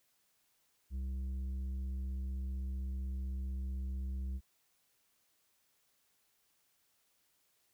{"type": "tone with tanh clipping", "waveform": "sine", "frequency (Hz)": 65.41, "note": "C2", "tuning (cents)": 0, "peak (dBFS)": -37, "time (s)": [0.9, 4.41], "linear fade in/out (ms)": 50, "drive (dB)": 7, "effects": ["white hiss -75 dBFS RMS until 7.73 s"]}